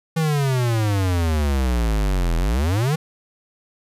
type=exponential two-way sweep; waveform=square; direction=down then up; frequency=164.81 to 40.53 to 164.81 Hz; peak=-18 dBFS; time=0.16-2.96 s; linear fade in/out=10 ms; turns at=2.37 s; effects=resampled to 32000 Hz + 10-bit

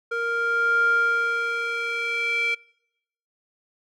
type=tone with band-pass filter sweep; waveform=square; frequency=466.2 Hz; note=A#4; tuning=in tune; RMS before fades=-24 dBFS; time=0.11-2.55 s; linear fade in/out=10 ms; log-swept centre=1100 to 2400 Hz; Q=5.3; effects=noise-tail reverb RT60 0.8 s tail -25 dB re dry

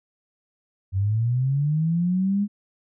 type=linear sweep; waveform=sine; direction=up; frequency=92.5 to 207.8 Hz; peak=-19 dBFS; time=0.92-2.48 s; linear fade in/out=50 ms; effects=none

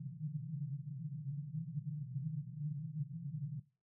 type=band-pass noise; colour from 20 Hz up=white; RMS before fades=-42 dBFS; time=0-3.6 s; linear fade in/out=10 ms; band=130 to 160 Hz; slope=96 dB/octave; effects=noise-tail reverb RT60 0.3 s tail -17 dB re dry

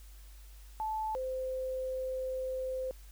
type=tone pair in turn; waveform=sine; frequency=871 / 517.9 Hz; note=A5 / C5; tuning=-18 / -18 cents; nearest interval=major sixth; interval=900 cents; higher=first; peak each=-32 / -33 dBFS; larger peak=first; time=0.8-1.15 / 1.15-2.91 s; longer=second; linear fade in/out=0 ms; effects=added 50 Hz sine -49 dBFS peak until 3.11 s + white hiss -61 dBFS RMS until 3.11 s

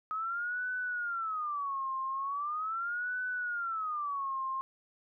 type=tone with vibrato; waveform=sine; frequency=1260 Hz; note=D#6; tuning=21 cents sharp; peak=-32 dBFS; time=0.11-4.61 s; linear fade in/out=0 ms; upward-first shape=sine; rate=0.4 Hz; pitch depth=300 cents each way; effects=none

